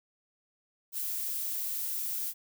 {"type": "noise", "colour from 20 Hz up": "violet", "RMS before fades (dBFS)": -34, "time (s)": [0.92, 2.34], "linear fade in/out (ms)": 50, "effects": []}